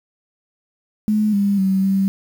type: tone with pitch steps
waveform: sine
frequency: 212.9 / 200.6 / 191.3 / 193.9 Hz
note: G#3 / G3 / G3 / G3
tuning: +43 / +40 / -42 / -19 cents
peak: -14 dBFS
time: 1.08-2.08 s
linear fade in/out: 0 ms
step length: 250 ms
effects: 7-bit